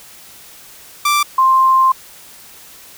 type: tone pair in turn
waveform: sawtooth / sine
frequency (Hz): 1174.7 / 1051.1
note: D6 / C6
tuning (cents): 0 / +8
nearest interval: major second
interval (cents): 192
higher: first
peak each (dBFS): -8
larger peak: neither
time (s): 1.05-1.23 / 1.38-1.92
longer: second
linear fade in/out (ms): 5
effects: white hiss -40 dBFS RMS until 2.97 s